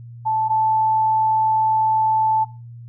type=tone pair in turn; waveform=sine; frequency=876 / 876 Hz; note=A5 / A5; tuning=-8 / -8 cents; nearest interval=unison; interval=0 cents; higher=neither; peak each=-17 / -15 dBFS; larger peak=second; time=0.25-0.49 / 0.49-2.45 s; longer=second; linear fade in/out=20 ms; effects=noise-tail reverb RT60 0.3 s tail -17 dB re dry + added 118 Hz sine -35 dBFS peak until 2.88 s